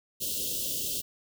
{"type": "band-stop noise", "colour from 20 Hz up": "white", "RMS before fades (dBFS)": -32, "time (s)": [0.2, 1.02], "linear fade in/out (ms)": 20, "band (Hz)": [600, 2800], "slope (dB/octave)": 96, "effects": []}